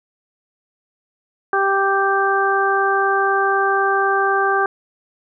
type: harmonic tone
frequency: 392 Hz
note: G4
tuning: in tune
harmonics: 1 / 2 / 3 / 4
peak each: -20 / -20 / -20 / -20 dBFS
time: 1.53-4.66 s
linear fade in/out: 2 ms
effects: none